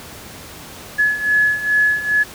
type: beating tone pair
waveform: sine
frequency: 1700 / 1702.4 Hz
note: G#6 / G#6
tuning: +40 / +42 cents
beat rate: 2.4 Hz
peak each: -19 / -15 dBFS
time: 0.98-2.24 s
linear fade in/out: 20 ms
effects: pink hiss -36 dBFS RMS until 2.34 s + high-pass 60 Hz 12 dB/octave